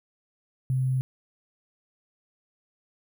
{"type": "tone with sample-and-hold", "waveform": "sine", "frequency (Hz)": 130, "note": "C3", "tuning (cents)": -11, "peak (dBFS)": -22, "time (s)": [0.7, 1.01], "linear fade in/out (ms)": 0, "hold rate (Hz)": 11025, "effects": []}